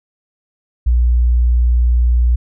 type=tone; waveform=sine; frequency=60 Hz; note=B1; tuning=49 cents flat; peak=-9 dBFS; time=0.86-2.36 s; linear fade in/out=10 ms; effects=none